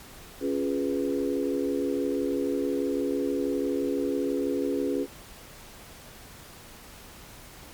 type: chord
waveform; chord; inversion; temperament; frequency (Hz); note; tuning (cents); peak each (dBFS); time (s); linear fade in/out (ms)
sine; C# dominant seventh; none; equal; 277.2 / 349.2 / 415.3 / 493.9; C#4 / E#4 / G#4 / B4; 0 / 0 / 0 / 0; -28 / -32 / -30 / -32; 0.4-5.07; 50
effects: pink hiss -47 dBFS RMS until 7.73 s + MP3 96 kbps